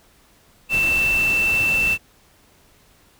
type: tone in noise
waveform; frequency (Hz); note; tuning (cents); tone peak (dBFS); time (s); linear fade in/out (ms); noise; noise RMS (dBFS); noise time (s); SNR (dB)
sine; 2668; E7; +20; -16; 0.69-1.98; 50; pink; -30; 0.69-1.98; +11
effects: pink hiss -55 dBFS RMS until 3.19 s